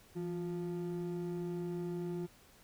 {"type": "ring-modulated tone", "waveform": "triangle", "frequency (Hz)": 261.6, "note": "C4", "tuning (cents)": 0, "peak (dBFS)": -31, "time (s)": [0.15, 2.27], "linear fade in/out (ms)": 20, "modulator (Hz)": 92, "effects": ["pink hiss -62 dBFS RMS until 2.63 s"]}